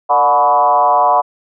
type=tone with frequency modulation; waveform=sine; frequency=860 Hz; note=A5; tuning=40 cents flat; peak=-8 dBFS; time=0.09-1.22 s; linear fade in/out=20 ms; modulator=134 Hz; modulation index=1.8; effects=none